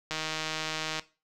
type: click train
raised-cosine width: 0.2 ms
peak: -15 dBFS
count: 140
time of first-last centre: 0.11-0.995 s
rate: 157 Hz
effects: noise-tail reverb RT60 0.3 s tail -17 dB re dry